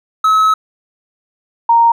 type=tone pair in turn; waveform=triangle / sine; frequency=1288 / 929.6 Hz; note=E6 / A#5; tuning=-41 / -5 cents; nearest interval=tritone; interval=564 cents; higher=first; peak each=-6 dBFS; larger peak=neither; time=0.24-0.54 / 1.69-1.92 s; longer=first; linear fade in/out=5 ms; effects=none